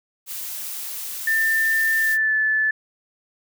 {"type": "noise", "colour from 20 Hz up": "blue", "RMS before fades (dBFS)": -31, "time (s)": [0.26, 2.18], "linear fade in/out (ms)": 50}
{"type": "tone with pitch glide", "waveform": "sine", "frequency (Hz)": [1790, 1741.1], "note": ["A6", "A6"], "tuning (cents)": [29, -19], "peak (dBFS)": -17, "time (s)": [1.27, 2.71], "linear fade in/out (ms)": 5, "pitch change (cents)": -48, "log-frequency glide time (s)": [1.99, 2.33]}
{"effects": []}